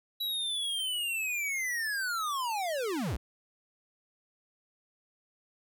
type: linear sweep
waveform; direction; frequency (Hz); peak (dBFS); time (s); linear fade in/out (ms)
square; down; 3927 to 38.85; -31; 0.2-3.17; 10
effects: none